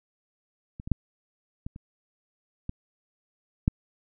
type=clicks; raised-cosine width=5 ms; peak=-26 / -23 / -9 / -22 / -29 / -19 / -8 dBFS; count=7; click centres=0.799 / 0.875 / 0.917 / 1.665 / 1.761 / 2.694 / 3.679 s; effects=none